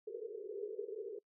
pink band-pass noise, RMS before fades -44 dBFS, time 0.07-1.19 s, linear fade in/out 5 ms, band 390 to 470 Hz, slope 96 dB/octave, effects noise-tail reverb RT60 0.1 s tail -24 dB re dry

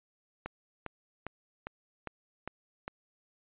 click train, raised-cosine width 0.5 ms, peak -22 dBFS, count 7, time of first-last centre 0.46-2.879 s, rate 2.48 Hz, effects resampled to 8000 Hz

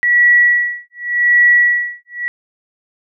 sine tone with tremolo, 1936 Hz, B6, 35 cents flat, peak -6 dBFS, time 0.03-2.28 s, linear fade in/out 0 ms, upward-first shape sine, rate 0.87 Hz, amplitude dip 100%, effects none

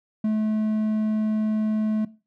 triangle tone, 215.8 Hz, A3, 33 cents flat, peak -18 dBFS, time 0.24-2.05 s, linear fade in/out 5 ms, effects noise-tail reverb RT60 0.3 s tail -18 dB re dry

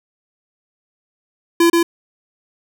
square tone with echo, 338.6 Hz, E4, 46 cents sharp, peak -10 dBFS, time 1.6-1.7 s, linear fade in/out 5 ms, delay 130 ms, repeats 1, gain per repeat -2 dB, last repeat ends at 1.83 s, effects none

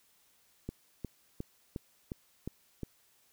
click train, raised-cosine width 3 ms, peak -24 dBFS, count 7, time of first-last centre 0.69-2.833 s, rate 2.8 Hz, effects white hiss -68 dBFS RMS until 3.32 s

